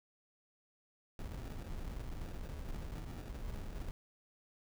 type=noise with sample-and-hold; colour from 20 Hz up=brown; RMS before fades=-43 dBFS; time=1.19-3.91 s; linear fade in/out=2 ms; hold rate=1050 Hz; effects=none